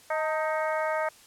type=harmonic tone with a mistuned harmonic; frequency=313.4 Hz; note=D#4; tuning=13 cents sharp; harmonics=2 / 3 / 4 / 5 / 6 / 7; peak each=-28 / -32 / -34 / -36 / -38 / -39 dBFS; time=0.1-1.09 s; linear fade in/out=5 ms; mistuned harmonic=3; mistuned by=-52 cents; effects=white hiss -54 dBFS RMS until 1.26 s + low-pass 11000 Hz 12 dB/octave